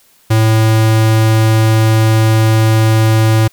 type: tone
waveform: square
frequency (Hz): 110.6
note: A2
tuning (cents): +9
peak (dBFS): -8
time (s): 0.3-3.48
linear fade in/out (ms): 10
effects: white hiss -50 dBFS RMS until 3.52 s

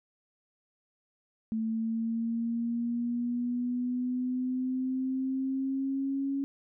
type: linear sweep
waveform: sine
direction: up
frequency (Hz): 221.2 to 276.6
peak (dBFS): -28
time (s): 1.52-6.44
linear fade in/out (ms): 0
effects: none

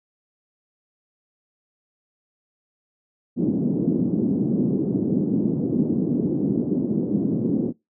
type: band-pass noise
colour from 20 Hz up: pink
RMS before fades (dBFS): -22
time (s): 3.36-7.73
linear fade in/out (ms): 50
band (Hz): 180 to 320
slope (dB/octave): 24
effects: noise-tail reverb RT60 0.2 s tail -23 dB re dry

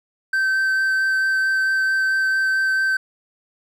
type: tone with vibrato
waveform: triangle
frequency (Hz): 1549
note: G6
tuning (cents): -21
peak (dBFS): -15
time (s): 0.33-2.97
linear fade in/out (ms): 5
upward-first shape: sine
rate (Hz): 4.5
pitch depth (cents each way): 8
effects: none

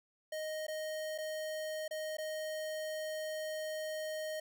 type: tone with dropouts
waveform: square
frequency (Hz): 622.3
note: D#5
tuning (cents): 0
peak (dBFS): -38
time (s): 0.32-4.4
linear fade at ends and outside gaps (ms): 5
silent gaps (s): 0.668-0.681 / 1.179-1.184 / 1.88-1.909 / 2.17-2.183
effects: none

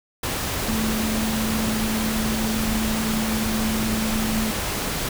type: tone in noise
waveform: sine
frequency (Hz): 219.5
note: A3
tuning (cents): -4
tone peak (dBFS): -23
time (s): 0.68-4.51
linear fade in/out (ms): 5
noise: pink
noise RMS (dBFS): -26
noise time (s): 0.23-5.09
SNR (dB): 0
effects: none

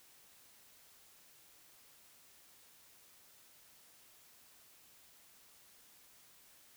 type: silence
effects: white hiss -63 dBFS RMS until 6.76 s

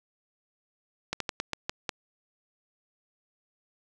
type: slowing click train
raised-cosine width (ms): 0.2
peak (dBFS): -12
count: 7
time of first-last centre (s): 1.13-1.892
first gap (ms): 73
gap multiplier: 1.22
effects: none

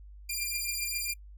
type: beating tone pair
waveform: 10% pulse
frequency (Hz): 2391 / 2398.4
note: D7 / D7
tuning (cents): +30 / +36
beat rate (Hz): 7.4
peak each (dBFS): -25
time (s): 0.29-1.14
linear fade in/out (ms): 10
effects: noise-tail reverb RT60 0.1 s tail -26 dB re dry + added 50 Hz sine -46 dBFS peak until 1.37 s

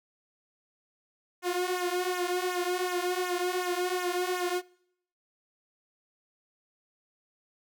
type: tone with flanger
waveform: sawtooth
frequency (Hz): 360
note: F#4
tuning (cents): -47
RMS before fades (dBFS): -30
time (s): 1.42-4.62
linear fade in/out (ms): 50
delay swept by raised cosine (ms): 0.21 to 3.91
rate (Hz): 2.7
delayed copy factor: -0.8
effects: noise-tail reverb RT60 0.7 s tail -24 dB re dry

